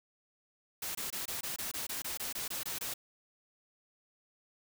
white noise bursts, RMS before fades -38 dBFS, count 14, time 0.82-2.939 s, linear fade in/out 5 ms, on 130 ms, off 23 ms, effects none

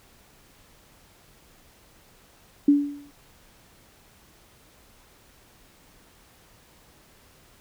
sine tone with exponential decay, 287.3 Hz, D4, 38 cents flat, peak -11 dBFS, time 2.68-3.11 s, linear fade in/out 5 ms, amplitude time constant 92 ms, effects pink hiss -56 dBFS RMS until 7.6 s

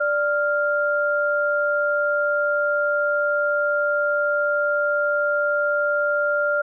sine tone pair together, 587.3 / 1396.8 Hz, D5 / F6, 0 / 0 cents, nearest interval octave + minor third, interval 1500 cents, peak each -21 dBFS, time 0-6.62 s, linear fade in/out 10 ms, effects none

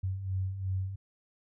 sine beating tone pair, 92.5 / 95.3 Hz, F#2 / G2, 0 / -48 cents, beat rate 2.8 Hz, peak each -38 / -31 dBFS, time 0.03-0.96 s, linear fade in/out 10 ms, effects none

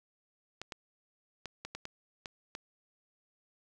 clicks, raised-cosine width 0.2 ms, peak -23 dBFS, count 8, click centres 0.616 / 0.722 / 1.457 / 1.65 / 1.75 / 1.854 / 2.258 / 2.551 s, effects none

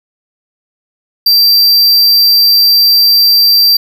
square tone, 4699 Hz, D8, in tune, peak -5 dBFS, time 1.26-3.77 s, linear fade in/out 5 ms, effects none

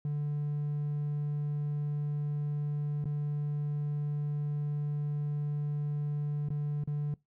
triangle tone with dropouts, 146.9 Hz, D3, 1 cent sharp, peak -27 dBFS, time 0.05-7.14 s, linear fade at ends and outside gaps 2 ms, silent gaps 3.042-3.055 / 6.487-6.503 / 6.838-6.875 s, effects noise-tail reverb RT60 0.2 s tail -24 dB re dry + tanh soft clip ceiling -24 dBFS

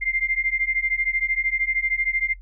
sine beating tone pair, 2093 / 2106 Hz, C7 / C7, 0 / +11 cents, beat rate 13 Hz, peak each -24 dBFS, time 0.01-2.34 s, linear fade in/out 20 ms, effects noise-tail reverb RT60 0.1 s tail -21 dB re dry + added 43 Hz sine -39 dBFS peak until 2.41 s

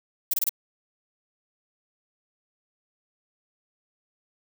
violet noise bursts, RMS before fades -23 dBFS, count 4, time 0.31-0.493 s, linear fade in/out 5 ms, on 27 ms, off 25 ms, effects none

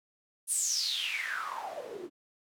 white noise with band-pass filter sweep, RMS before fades -34 dBFS, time 0.47-2.1 s, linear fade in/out 50 ms, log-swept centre 10000 to 300 Hz, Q 9.4, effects none

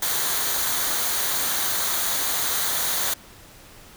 white noise with comb filter, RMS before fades -24 dBFS, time 0.02-3.14 s, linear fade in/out 5 ms, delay 0.38 ms, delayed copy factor -0.5, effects pink hiss -47 dBFS RMS until 3.96 s

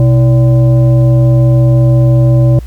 sine tone with frequency modulation, 125.8 Hz, B2, 32 cents sharp, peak -4 dBFS, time 0-2.59 s, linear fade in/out 2 ms, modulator 449 Hz, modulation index 0.46, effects added 60 Hz sine -22 dBFS peak until 2.66 s + pink hiss -43 dBFS RMS until 2.66 s

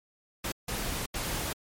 pink noise bursts at uneven times, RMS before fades -33 dBFS, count 3, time 0.44-0.52 / 0.68-1.06 / 1.14-1.53 s, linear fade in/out 5 ms, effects MP3 64 kbps

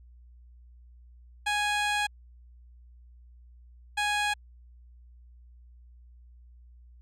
15% pulse tone bursts at uneven times, 830 Hz, G#5, 1 cent flat, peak -19 dBFS, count 2, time 1.46-2.07 / 3.97-4.34 s, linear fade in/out 10 ms, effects added 60 Hz sine -50 dBFS peak until 7.01 s + low-pass 8000 Hz 12 dB/octave

